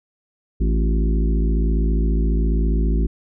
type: harmonic tone with a mistuned harmonic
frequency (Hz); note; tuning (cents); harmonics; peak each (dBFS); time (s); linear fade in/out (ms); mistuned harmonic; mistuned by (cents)
54.7; A1; -9; 1 / 3 / 4 / 5 / 6 / 7; -16 / -26 / -28 / -30 / -32 / -33; 0.6-3.07; 10; 6; +70
effects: none